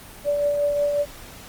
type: tone with tremolo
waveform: sine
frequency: 580 Hz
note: D5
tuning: 22 cents flat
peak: -17 dBFS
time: 0.24-1.06 s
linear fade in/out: 50 ms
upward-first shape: triangle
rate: 5.5 Hz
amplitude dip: 40%
effects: pink hiss -42 dBFS RMS until 1.48 s + Opus 24 kbps